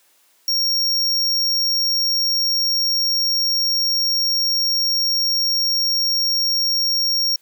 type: tone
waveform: square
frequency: 5560 Hz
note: F8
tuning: 9 cents flat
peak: -17 dBFS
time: 0.48-7.36 s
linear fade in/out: 2 ms
effects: white hiss -58 dBFS RMS until 7.41 s + high-pass 300 Hz 12 dB/octave